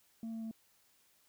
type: tone with pitch steps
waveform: sine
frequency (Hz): 226.2 / 224.8 / 223.3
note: A3 / A3 / A3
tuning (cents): +48 / +37 / +26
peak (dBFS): -36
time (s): 0.23-0.512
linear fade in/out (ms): 2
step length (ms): 94
effects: tanh soft clip ceiling -38 dBFS + white hiss -70 dBFS RMS until 1.28 s